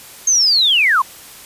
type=linear sweep; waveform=sine; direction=down; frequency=6470 to 976 Hz; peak=-10 dBFS; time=0.27-1.02 s; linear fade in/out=5 ms; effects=white hiss -38 dBFS RMS until 1.45 s + resampled to 32000 Hz